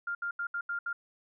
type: tone bursts at uneven times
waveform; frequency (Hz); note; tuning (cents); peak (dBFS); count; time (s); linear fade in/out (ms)
sine; 1400; F6; +4; -31; 6; 0.07-0.15 / 0.22-0.31 / 0.39-0.47 / 0.54-0.61 / 0.69-0.79 / 0.86-0.93; 5
effects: none